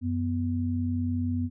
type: tone pair together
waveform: sine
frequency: 92.5 / 246.9 Hz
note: F#2 / B3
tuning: 0 / 0 cents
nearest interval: octave + perfect fourth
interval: 1700 cents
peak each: -28 / -28 dBFS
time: 0.01-1.5 s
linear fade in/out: 50 ms
effects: none

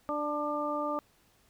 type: harmonic tone with a mistuned harmonic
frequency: 295.3 Hz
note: D4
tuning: 10 cents sharp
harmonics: 1 / 2 / 3 / 4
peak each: -36 / -34 / -38 / -34 dBFS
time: 0.09-0.99 s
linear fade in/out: 0 ms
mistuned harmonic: 4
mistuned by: +19 cents
effects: pink hiss -66 dBFS RMS until 1.49 s

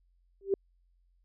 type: tone with exponential growth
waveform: sine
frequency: 392 Hz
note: G4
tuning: in tune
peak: -20 dBFS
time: 0.41-0.54 s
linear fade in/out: 2 ms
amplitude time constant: 28 ms
effects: added 44 Hz sine -65 dBFS peak until 1.24 s

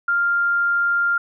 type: tone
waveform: sine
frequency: 1396.9 Hz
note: F6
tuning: in tune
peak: -16 dBFS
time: 0.08-1.18 s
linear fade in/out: 5 ms
effects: none

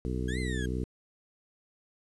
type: harmonic tone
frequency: 62.6 Hz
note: B1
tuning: 24 cents sharp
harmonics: 1 / 2 / 3 / 4 / 5 / 6 / 7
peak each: -33 / -36 / -38 / -39 / -40 / -41 / -41 dBFS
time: 0.05-0.84 s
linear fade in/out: 0 ms
type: exponential two-way sweep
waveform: 35% pulse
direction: up then down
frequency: 1602 to 2100 to 1602 Hz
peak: -36 dBFS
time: 0.28-0.66 s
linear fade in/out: 5 ms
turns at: 0.39 s
effects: resampled to 24000 Hz + 10-bit

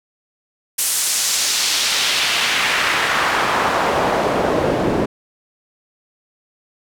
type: noise with band-pass filter sweep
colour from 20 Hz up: pink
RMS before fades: -18 dBFS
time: 0.78-5.06 s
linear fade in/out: 10 ms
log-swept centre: 9800 to 330 Hz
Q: 1.1
effects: none

